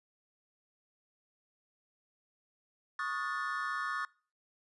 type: chord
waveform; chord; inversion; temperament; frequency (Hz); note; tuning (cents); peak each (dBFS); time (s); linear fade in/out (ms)
triangle; D# half-diminished seventh; third; equal with one note detuned; 1108.7 / 1244.5 / 1447.8 / 1760; C#6 / D#6 / F#6 / A6; 0 / 0 / -38 / 0; -37 / -37 / -38 / -37; 2.99-4.05; 2
effects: noise-tail reverb RT60 0.4 s tail -24 dB re dry + resampled to 24000 Hz